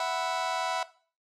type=chord; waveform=sawtooth; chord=E suspended second; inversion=none; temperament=just; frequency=659.3 / 741.7 / 988.9 Hz; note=E5 / F#5 / B5; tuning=0 / +4 / +2 cents; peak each=-28 dBFS; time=0-0.83 s; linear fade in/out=2 ms; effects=noise-tail reverb RT60 0.4 s tail -17 dB re dry + low-pass 6000 Hz 12 dB/octave